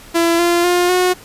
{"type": "tone with pitch steps", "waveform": "sawtooth", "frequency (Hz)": [336.4, 345.3, 354.4, 363.7], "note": ["E4", "F4", "F4", "F#4"], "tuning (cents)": [35, -20, 25, -30], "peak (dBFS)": -8, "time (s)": [0.14, 1.14], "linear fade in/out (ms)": 20, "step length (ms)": 250, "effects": ["pink hiss -40 dBFS RMS until 1.24 s", "resampled to 32000 Hz"]}